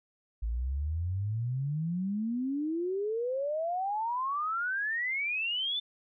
sine exponential sweep, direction up, 53.5 to 3564 Hz, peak -29 dBFS, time 0.42-5.8 s, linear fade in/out 10 ms, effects none

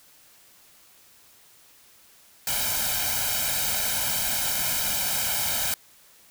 white noise with comb filter, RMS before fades -26 dBFS, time 2.47-5.74 s, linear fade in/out 2 ms, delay 1.3 ms, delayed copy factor +0.85, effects white hiss -55 dBFS RMS until 6.3 s

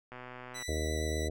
click train, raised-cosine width 0.5 ms, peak -30 dBFS, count 64, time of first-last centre 0.12-0.624 s, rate 125 Hz
15% pulse tone with vibrato, 1975.5 Hz, B6, in tune, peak -33 dBFS, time 0.54-1.29 s, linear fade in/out 20 ms, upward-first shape sine, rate 8.5 Hz, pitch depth 11 cents each way
harmonic tone, 77.78 Hz, D#2, in tune, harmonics 1 / 2 / 3 / 4 / 5 / 6 / 7 / 8 / 9, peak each -33 / -45 / -45 / -41 / -40 / -40 / -46 / -42 / -51 dBFS, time 0.68-1.3 s, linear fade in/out 5 ms
effects none

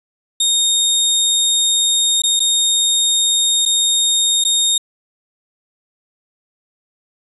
25% pulse tone with dropouts, 3698 Hz, A#7, 15 cents flat, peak -9 dBFS, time 0.4-4.78 s, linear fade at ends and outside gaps 5 ms, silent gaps 2.22-2.236 / 2.395-2.402 / 3.654-3.659 / 4.44-4.449 s, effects resampled to 32000 Hz

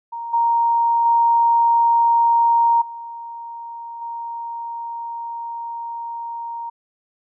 sine tone with level steps, 932.3 Hz, A#5, in tune, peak -26 / -14 / -12 / -30 / -26 dBFS, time 0.12-6.7 s, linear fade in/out 10 ms, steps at 0.33 / 1.05 / 2.81 / 4.01 s, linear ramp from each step 10 ms, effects none

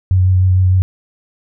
sine tone with vibrato, 92.6 Hz, F#2, 2 cents sharp, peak -8 dBFS, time 0.11-0.82 s, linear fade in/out 0 ms, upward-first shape sine, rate 6.6 Hz, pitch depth 17 cents each way, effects none

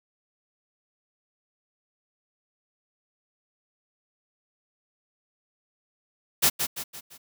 white noise with echo, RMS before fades -19 dBFS, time 6.42-6.5 s, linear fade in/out 20 ms, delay 170 ms, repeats 4, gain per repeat -7 dB, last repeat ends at 7.18 s, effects none

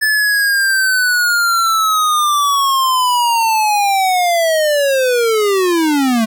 square linear sweep, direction down, 1745 to 215.2 Hz, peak -12 dBFS, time 0.01-6.26 s, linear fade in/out 20 ms, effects none

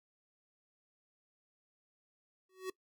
square tone with exponential growth, 374.8 Hz, F#4, 22 cents sharp, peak -35 dBFS, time 2.49-2.7 s, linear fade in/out 5 ms, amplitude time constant 44 ms, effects noise-tail reverb RT60 0.1 s tail -21 dB re dry

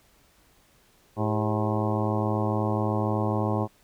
harmonic tone with a mistuned harmonic, 107.4 Hz, A2, 41 cents flat, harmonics 1 / 2 / 3 / 4 / 5 / 6 / 7 / 8 / 9 / 10, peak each -27 / -30 / -32 / -33 / -34 / -35 / -35 / -36 / -37 / -37 dBFS, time 1.16-3.68 s, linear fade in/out 50 ms, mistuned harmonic 4, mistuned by -98 cents, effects pink hiss -61 dBFS RMS until 3.83 s

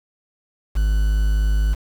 triangle tone with quantisation, 51.9 Hz, G#1, in tune, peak -13 dBFS, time 0.75-1.75 s, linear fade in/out 20 ms, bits 6, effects none

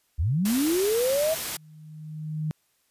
sine linear sweep, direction up, 63.3 to 656 Hz, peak -21 dBFS, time 0.18-1.35 s, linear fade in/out 20 ms
white noise, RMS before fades -31 dBFS, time 0.45-1.57 s, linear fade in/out 5 ms
sine tone with exponential growth, 154.6 Hz, D#3, 11 cents flat, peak -24 dBFS, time 1.03-2.51 s, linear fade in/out 0 ms, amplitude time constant 320 ms
effects white hiss -69 dBFS RMS until 2.9 s + resampled to 32000 Hz

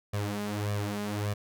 sawtooth tone with flanger, 103.3 Hz, G#2, 9 cents flat, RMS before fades -32 dBFS, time 0.13-1.34 s, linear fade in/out 10 ms, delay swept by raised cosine 1.7 to 4.8 ms, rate 1.7 Hz, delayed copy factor +0.75, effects none

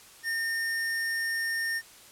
sine tone with sample-and-hold, 1820 Hz, A#6, 42 cents flat, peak -27 dBFS, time 0.23-1.82 s, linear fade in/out 50 ms, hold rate 7350 Hz, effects white hiss -52 dBFS RMS until 2.11 s + low-pass 12000 Hz 12 dB/octave

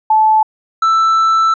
sine / triangle tone pair in turn, 870 / 1324.8 Hz, A5 / E6, -20 / +8 cents, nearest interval perfect fifth, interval 728 cents, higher second, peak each -7 dBFS, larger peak neither, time 0.1-0.43 / 0.82-1.54 s, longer second, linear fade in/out 5 ms, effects resampled to 16000 Hz

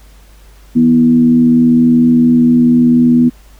sine tone with frequency modulation, 244.1 Hz, B3, 20 cents flat, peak -5 dBFS, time 0.75-3.3 s, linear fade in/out 20 ms, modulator 80.7 Hz, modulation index 0.47, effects added 50 Hz sine -38 dBFS peak until 3.59 s + pink hiss -47 dBFS RMS until 3.59 s

